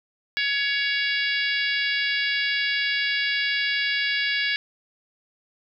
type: harmonic tone with a mistuned harmonic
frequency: 561 Hz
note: C#5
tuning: 21 cents sharp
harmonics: 3 / 4 / 5 / 6 / 7 / 8 / 9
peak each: -26 / -27 / -30 / -31 / -33 / -33 / -36 dBFS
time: 0.37-4.56 s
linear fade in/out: 0 ms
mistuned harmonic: 8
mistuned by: +52 cents
effects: none